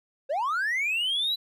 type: linear sweep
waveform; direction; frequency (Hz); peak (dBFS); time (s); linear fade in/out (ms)
triangle; up; 509 to 4004; -22; 0.29-1.36; 20
effects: tanh soft clip ceiling -19 dBFS